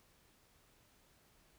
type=silence; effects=pink hiss -69 dBFS RMS until 1.58 s